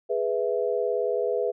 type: chord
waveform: sine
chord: E major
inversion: first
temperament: equal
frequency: 415.3 / 493.9 / 659.3 Hz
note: G#4 / B4 / E5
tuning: 0 / 0 / 0 cents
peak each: -27 / -26 / -30 dBFS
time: 0.09-1.52 s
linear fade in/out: 20 ms
effects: none